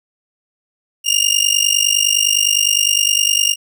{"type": "tone with amplitude modulation", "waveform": "20% pulse", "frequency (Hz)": 2823, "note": "F7", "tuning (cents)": 18, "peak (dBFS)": -4, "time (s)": [1.04, 3.56], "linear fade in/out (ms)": 50, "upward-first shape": "sine", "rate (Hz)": 49.8, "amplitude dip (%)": 90, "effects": []}